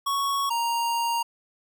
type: tone pair in turn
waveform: square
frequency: 1111 / 934.2 Hz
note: C#6 / A#5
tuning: +4 / +3 cents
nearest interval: minor third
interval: 301 cents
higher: first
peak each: -24 dBFS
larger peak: neither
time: 0.06-0.5 / 0.5-1.23 s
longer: second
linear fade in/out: 10 ms
effects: none